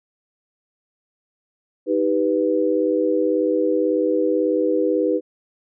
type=chord; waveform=sine; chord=Eb augmented; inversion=none; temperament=equal with one note detuned; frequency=313.8 / 392 / 493.9 Hz; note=Eb4 / G4 / B4; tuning=+15 / 0 / 0 cents; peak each=-21 / -22 / -20 dBFS; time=1.86-5.21 s; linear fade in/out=50 ms; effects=none